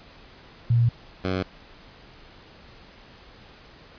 sine / 10% pulse tone pair in turn, 118 / 93.45 Hz, A#2 / F#2, +22 / +18 cents, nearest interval major third, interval 404 cents, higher first, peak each -16 dBFS, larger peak neither, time 0.7-0.89 / 1.24-1.43 s, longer neither, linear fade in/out 5 ms, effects pink hiss -49 dBFS RMS until 3.98 s + resampled to 11025 Hz

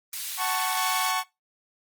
pink high-pass noise, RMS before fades -33 dBFS, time 0.13-1.11 s, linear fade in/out 2 ms, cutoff 3300 Hz, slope 12 dB/octave
sawtooth chord, F# minor, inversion none, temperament equal with one note detuned, 745.6 / 880 / 1108.7 Hz, F#5 / A5 / C#6, +13 / 0 / 0 cents, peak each -26 / -27 / -23 dBFS, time 0.37-1.24 s, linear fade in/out 50 ms
effects noise-tail reverb RT60 0.2 s tail -20 dB re dry + Opus 24 kbps

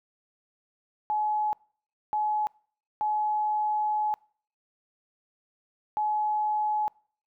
sine tone bursts at uneven times, 849 Hz, G#5, 38 cents sharp, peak -24 dBFS, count 4, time 1.1-1.53 / 2.13-2.47 / 3.01-4.14 / 5.97-6.88 s, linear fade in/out 0 ms, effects noise-tail reverb RT60 0.5 s tail -26 dB re dry

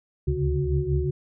sine tone cluster, 70.6 / 74.9 / 136.9 / 142.9 / 367.1 Hz, C#2 / D2 / C#3 / D3 / F#4, +32 / +35 / -21 / -47 / -14 cents, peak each -28 dBFS, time 0.27-1.11 s, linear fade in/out 10 ms, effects none

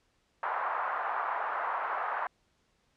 pink band-pass noise, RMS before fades -33 dBFS, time 0.43-2.27 s, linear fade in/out 2 ms, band 790 to 1400 Hz, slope 24 dB/octave, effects pink hiss -72 dBFS RMS until 2.96 s + low-pass 7000 Hz 12 dB/octave

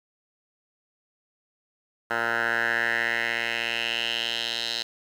10% pulse tone with band-pass filter sweep, 116.54 Hz, A#2, in tune, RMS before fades -27 dBFS, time 2.1-4.83 s, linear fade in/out 10 ms, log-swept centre 1300 to 4000 Hz, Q 3.8, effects 8-bit

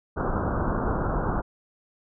pink low-pass noise, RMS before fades -26 dBFS, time 0.16-1.42 s, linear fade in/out 20 ms, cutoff 1500 Hz, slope 96 dB/octave, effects none

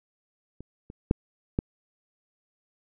clicks, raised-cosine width 3 ms, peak -28 / -28 / -7 / -11 dBFS, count 4, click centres 0.606 / 0.901 / 1.111 / 1.589 s, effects none

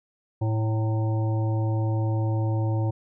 harmonic tone with a mistuned harmonic, 110 Hz, A2, in tune, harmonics 1 / 3 / 5 / 7 / 8, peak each -22 / -32 / -36 / -39 / -40 dBFS, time 0.41-2.91 s, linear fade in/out 10 ms, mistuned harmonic 8, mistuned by +68 cents, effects none

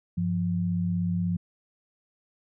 sine tone pair together, 98.11 / 174.61 Hz, G2 / F3, +2 / 0 cents, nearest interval minor seventh, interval 998 cents, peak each -30 / -25 dBFS, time 0.17-1.37 s, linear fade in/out 10 ms, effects none

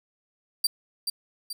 sawtooth tone with echo, 4700 Hz, D8, 1 cent sharp, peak -17 dBFS, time 0.64-0.67 s, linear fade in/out 5 ms, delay 430 ms, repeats 2, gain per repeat -6 dB, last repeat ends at 1.53 s, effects none

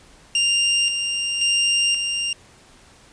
sawtooth tone with tremolo, 2794 Hz, F7, in tune, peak -13 dBFS, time 0.35-2.33 s, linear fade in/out 2 ms, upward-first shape square, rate 0.94 Hz, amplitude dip 45%, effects pink hiss -50 dBFS RMS until 3.12 s + resampled to 22050 Hz

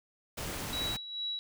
pink noise, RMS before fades -38 dBFS, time 0.37-0.97 s, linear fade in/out 10 ms
sine tone with tremolo, 3900 Hz, B7, 23 cents flat, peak -32 dBFS, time 0.73-1.39 s, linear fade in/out 0 ms, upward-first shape sine, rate 2.3 Hz, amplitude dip 65%
effects none

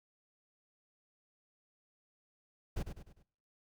brown noise with echo, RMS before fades -35 dBFS, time 2.76-2.83 s, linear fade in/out 10 ms, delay 100 ms, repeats 4, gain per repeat -7 dB, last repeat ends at 3.23 s, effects noise-tail reverb RT60 0.7 s tail -24 dB re dry

